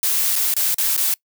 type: noise with dropouts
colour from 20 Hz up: blue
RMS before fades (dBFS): -19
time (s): 0.03-1.14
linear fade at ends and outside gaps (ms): 1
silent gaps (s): 0.356-0.361 / 0.54-0.565 / 0.744-0.783 / 0.965-0.977
effects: noise-tail reverb RT60 0.1 s tail -24 dB re dry